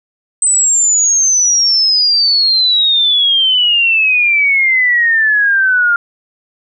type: exponential sweep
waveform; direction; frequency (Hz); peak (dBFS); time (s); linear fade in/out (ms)
sine; down; 8190 to 1396.9; -8; 0.42-5.96; 2
effects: none